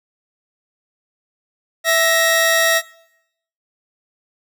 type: tone pair together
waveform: sawtooth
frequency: 661 / 1881 Hz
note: E5 / A#6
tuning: +5 / +15 cents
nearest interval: octave + tritone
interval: 1810 cents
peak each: -12 dBFS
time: 1.84-2.82 s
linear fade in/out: 50 ms
effects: noise-tail reverb RT60 0.8 s tail -22 dB re dry